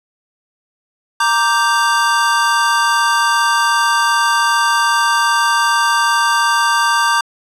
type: chord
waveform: square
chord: G minor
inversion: first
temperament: equal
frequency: 932.3 / 1174.7 / 1568 Hz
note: Bb5 / D6 / G6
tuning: 0 / 0 / 0 cents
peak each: -17 dBFS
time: 1.2-7.21 s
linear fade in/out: 5 ms
effects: low-pass 10000 Hz 12 dB/octave